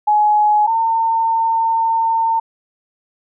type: tone pair in turn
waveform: sine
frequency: 842 / 906.1 Hz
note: G#5 / A#5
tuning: +24 / -49 cents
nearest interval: minor second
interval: 127 cents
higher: second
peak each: -10 / -13 dBFS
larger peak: first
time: 0.07-0.67 / 0.67-2.4 s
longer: second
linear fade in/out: 10 ms
effects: none